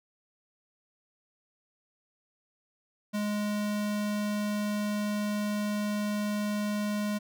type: tone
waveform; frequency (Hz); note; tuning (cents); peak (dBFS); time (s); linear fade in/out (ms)
square; 208.2; G#3; +5; -29; 3.13-7.19; 20
effects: none